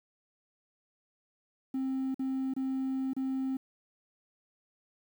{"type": "tone with dropouts", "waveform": "triangle", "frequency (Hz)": 264.6, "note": "C4", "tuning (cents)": 20, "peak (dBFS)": -27, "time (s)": [1.74, 3.57], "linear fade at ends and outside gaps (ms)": 5, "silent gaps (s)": [[2.145, 2.193], [2.538, 2.564], [3.134, 3.165]], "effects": ["tanh soft clip ceiling -24 dBFS", "10-bit"]}